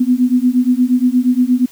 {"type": "beating tone pair", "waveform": "sine", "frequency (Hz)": [245.7, 254.2], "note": ["B3", "C4"], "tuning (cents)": [-9, -50], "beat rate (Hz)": 8.5, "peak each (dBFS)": [-13, -13], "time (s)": [0, 1.66], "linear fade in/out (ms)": 10, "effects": ["white hiss -44 dBFS RMS until 1.71 s"]}